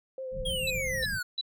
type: tone with vibrato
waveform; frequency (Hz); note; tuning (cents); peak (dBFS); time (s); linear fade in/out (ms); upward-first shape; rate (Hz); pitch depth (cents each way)
sine; 521; C5; -7; -34; 0.18-1.04; 2; sine; 6.7; 25
type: low-pass noise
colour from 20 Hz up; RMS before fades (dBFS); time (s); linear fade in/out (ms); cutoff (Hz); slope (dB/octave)
pink; -38; 0.31-1.2; 50; 210; 96
type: exponential sweep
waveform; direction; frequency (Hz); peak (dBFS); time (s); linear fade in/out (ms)
square; down; 3331 to 1431; -31; 0.45-1.23; 10
type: tone bursts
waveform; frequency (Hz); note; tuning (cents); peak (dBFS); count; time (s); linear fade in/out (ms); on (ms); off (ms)
sine; 3951; B7; 0; -28; 3; 0.67-1.412; 5; 34; 320
effects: none